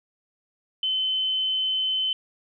sine tone, 3056 Hz, G7, 45 cents flat, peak -22 dBFS, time 0.83-2.13 s, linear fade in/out 2 ms, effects none

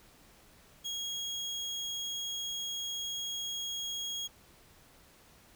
30% pulse tone, 3291 Hz, G#7, 16 cents flat, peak -32 dBFS, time 0.84-4.28 s, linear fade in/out 20 ms, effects pink hiss -60 dBFS RMS until 5.55 s

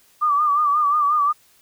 sine tone with vibrato, 1181 Hz, D6, 9 cents sharp, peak -15 dBFS, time 0.21-1.33 s, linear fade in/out 20 ms, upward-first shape sine, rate 5.6 Hz, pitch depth 68 cents each way, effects white hiss -56 dBFS RMS until 1.61 s

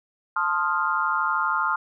sine chord, F dominant seventh, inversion first, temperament equal, 880 / 1046.5 / 1244.5 / 1396.9 Hz, A5 / C6 / Eb6 / F6, 0 / 0 / 0 / 0 cents, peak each -29 / -27 / -26 / -25 dBFS, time 0.36-1.76 s, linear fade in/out 5 ms, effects none

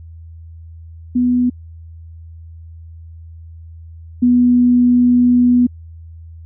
sine tone pair in turn, 246.9 / 245.3 Hz, B3 / B3, 0 / -12 cents, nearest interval unison, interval 12 cents, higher first, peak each -11 / -8 dBFS, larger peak second, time 1.15-1.5 / 4.22-5.67 s, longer second, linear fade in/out 10 ms, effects added 82 Hz sine -33 dBFS peak until 6.45 s

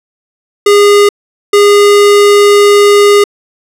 square tone pair in turn, 408.7 / 408.7 Hz, G#4 / G#4, -28 / -28 cents, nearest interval unison, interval 0 cents, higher neither, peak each -3 dBFS, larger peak neither, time 0.66-1.09 / 1.53-3.24 s, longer second, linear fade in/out 5 ms, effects low-pass 11000 Hz 12 dB/octave

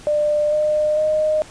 sine tone with pitch steps, 597 / 606.7 / 616.6 Hz, D5 / D#5 / D#5, +28 / -44 / -16 cents, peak -15 dBFS, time 0.07-1.42 s, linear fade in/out 0 ms, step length 450 ms, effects pink hiss -42 dBFS RMS until 1.5 s + resampled to 22050 Hz

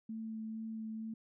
sine tone with vibrato, 221.2 Hz, A3, 9 cents sharp, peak -39 dBFS, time 0.09-1.14 s, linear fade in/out 5 ms, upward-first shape sine, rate 2.2 Hz, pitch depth 11 cents each way, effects none

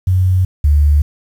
sine tone pair in turn, 92.5 / 73.42 Hz, F#2 / D2, 0 / 0 cents, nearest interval major third, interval 400 cents, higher first, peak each -9 / -7 dBFS, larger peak second, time 0.07-0.45 / 0.64-1.02 s, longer neither, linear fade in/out 5 ms, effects 7-bit

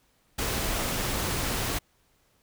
pink noise, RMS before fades -29 dBFS, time 0.38-1.79 s, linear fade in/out 10 ms, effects pink hiss -67 dBFS RMS until 2.42 s

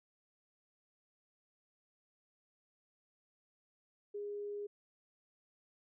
sine tone, 410.6 Hz, G#4, 20 cents flat, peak -39 dBFS, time 4.14-4.67 s, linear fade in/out 10 ms, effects none

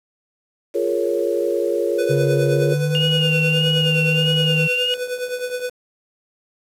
sine chord, Bb minor seventh, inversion second, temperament equal, 349.2 / 415.3 / 466.2 / 554.4 Hz, F4 / Ab4 / Bb4 / Db5, 0 / 0 / 0 / 0 cents, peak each -23 dBFS, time 0.74-2.75 s, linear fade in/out 20 ms
square tone with tremolo, 497.3 Hz, B4, 12 cents sharp, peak -21 dBFS, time 1.98-5.7 s, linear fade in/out 10 ms, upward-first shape triangle, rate 9.6 Hz, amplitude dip 75%
triangle tone with pitch glide, 140 to 155.34 Hz, C#3 to D#3, +18 to -2 cents, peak -16 dBFS, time 2.09-4.68 s, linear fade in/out 20 ms, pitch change +180 cents, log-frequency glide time 2.49-3.08 s
sine tone with vibrato, 2816 Hz, F7, 14 cents sharp, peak -18 dBFS, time 2.95-4.94 s, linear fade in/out 0 ms, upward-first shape sine, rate 1.6 Hz, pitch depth 51 cents each way
effects resampled to 32000 Hz + 7-bit

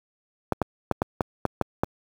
clicks, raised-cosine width 1 ms, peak -7 dBFS, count 8, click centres 0.523 / 0.617 / 0.913 / 1.019 / 1.208 / 1.453 / 1.613 / 1.835 s, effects high-pass 60 Hz 12 dB/octave + 7-bit

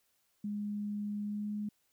sine tone with pitch glide, 206.8 to 208.8 Hz, G#3 to G#3, -7 to +10 cents, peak -34 dBFS, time 0.44-1.69 s, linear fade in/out 5 ms, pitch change +17 cents, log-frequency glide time 1.24-1.5 s, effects white hiss -75 dBFS RMS until 1.92 s

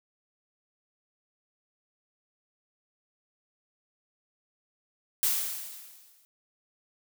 blue noise with exponential decay, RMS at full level -24 dBFS, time 5.23-6.25 s, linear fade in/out 0 ms, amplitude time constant 220 ms, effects none

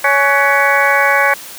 harmonic tone with a mistuned harmonic, 280 Hz, C#4, 18 cents sharp, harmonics 2 / 3 / 4 / 5 / 6 / 7 / 8, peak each -17 / -17 / -17 / -17 / -17 / -17 / -17 dBFS, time 0.04-1.34 s, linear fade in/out 5 ms, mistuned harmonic 5, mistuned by +110 cents, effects white hiss -32 dBFS RMS until 1.58 s + high-pass 150 Hz 12 dB/octave

